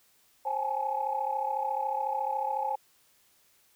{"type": "tone cluster", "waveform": "sine", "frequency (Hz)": [531, 788, 838, 872], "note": ["C5", "G5", "G#5", "A5"], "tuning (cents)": [25, 9, 15, -16], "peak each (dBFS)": [-36, -36, -30, -34], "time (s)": [0.45, 2.76], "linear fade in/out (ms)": 10, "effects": ["tanh soft clip ceiling -18 dBFS", "white hiss -65 dBFS RMS until 3.75 s"]}